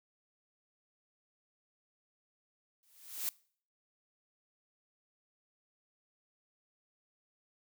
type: noise with exponential growth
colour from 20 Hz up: blue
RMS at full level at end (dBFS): -33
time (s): 2.83-3.29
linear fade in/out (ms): 0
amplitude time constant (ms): 100
effects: noise-tail reverb RT60 0.5 s tail -23 dB re dry